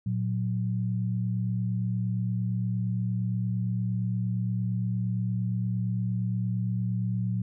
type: tone pair together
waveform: sine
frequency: 115.2 / 183.86 Hz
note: A#2 / F#3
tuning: -20 / -11 cents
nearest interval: minor sixth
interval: 809 cents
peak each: -27 / -30 dBFS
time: 0.06-7.42 s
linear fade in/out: 5 ms
effects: none